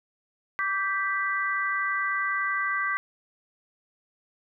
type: chord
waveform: sine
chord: G major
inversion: second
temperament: equal with one note detuned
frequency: 1162.5 / 1568 / 1975.5 Hz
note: D6 / G6 / B6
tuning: -18 / 0 / 0 cents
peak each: -29 dBFS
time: 0.59-2.97 s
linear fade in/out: 0 ms
effects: none